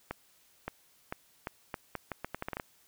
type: accelerating click train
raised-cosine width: 0.5 ms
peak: -20 dBFS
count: 14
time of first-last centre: 0.11-2.598 s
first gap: 570 ms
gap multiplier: 0.78
effects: white hiss -65 dBFS RMS until 2.87 s